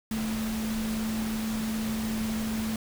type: tone in noise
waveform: sine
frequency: 220 Hz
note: A3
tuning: in tune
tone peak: -28 dBFS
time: 0.11-2.76 s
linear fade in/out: 2 ms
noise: pink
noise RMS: -37 dBFS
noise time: 0.11-2.76 s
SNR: +6 dB
effects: none